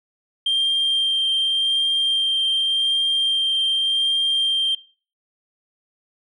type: tone with vibrato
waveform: sine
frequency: 3176 Hz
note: G7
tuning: 22 cents sharp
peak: -15 dBFS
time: 0.46-4.75 s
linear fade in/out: 5 ms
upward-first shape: triangle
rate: 0.87 Hz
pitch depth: 9 cents each way
effects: noise-tail reverb RT60 0.4 s tail -20 dB re dry + tanh soft clip ceiling -15 dBFS